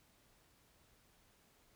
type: silence
effects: pink hiss -70 dBFS RMS until 1.75 s